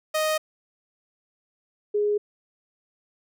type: tone pair in turn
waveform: sawtooth / sine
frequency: 622.3 / 415.3 Hz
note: D#5 / G#4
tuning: 0 / 0 cents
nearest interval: perfect fifth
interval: 700 cents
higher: first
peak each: -18 / -20 dBFS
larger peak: first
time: 0.14-0.38 / 1.94-2.18 s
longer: neither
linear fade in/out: 10 ms
effects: none